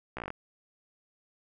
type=slowing click train; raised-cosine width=0.5 ms; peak=-21 dBFS; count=8; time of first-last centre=0.17-0.304 s; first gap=15 ms; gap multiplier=1.08; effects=none